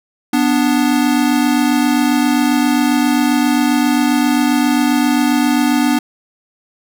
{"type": "tone pair together", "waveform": "square", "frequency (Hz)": [246.2, 293.7], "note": ["B3", "D4"], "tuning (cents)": [-5, 0], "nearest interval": "minor third", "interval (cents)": 305, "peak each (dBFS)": -15, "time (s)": [0.33, 5.99], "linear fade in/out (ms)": 5, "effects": []}